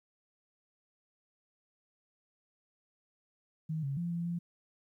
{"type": "tone with pitch steps", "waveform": "sine", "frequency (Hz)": [158, 138.2, 172, 170.3, 172], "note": ["D#3", "C#3", "F3", "F3", "F3"], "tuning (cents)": [27, -5, -26, -43, -26], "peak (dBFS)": -32, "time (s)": [3.69, 4.39], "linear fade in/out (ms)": 10, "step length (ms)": 140, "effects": ["12-bit"]}